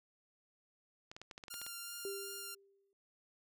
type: clicks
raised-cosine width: 0.2 ms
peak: -31 dBFS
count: 10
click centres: 1.115 / 1.165 / 1.216 / 1.312 / 1.379 / 1.438 / 1.482 / 1.541 / 1.616 / 1.665 s
type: tone with vibrato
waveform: 5% pulse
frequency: 1396.9 Hz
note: F6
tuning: in tune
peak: -33 dBFS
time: 1.5-2.55 s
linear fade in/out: 10 ms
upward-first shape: sine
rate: 2.7 Hz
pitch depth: 10 cents each way
type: tone with exponential decay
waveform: sine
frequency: 395 Hz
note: G4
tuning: 13 cents sharp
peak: -38 dBFS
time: 2.05-2.93 s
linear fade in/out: 1 ms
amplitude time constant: 190 ms
effects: none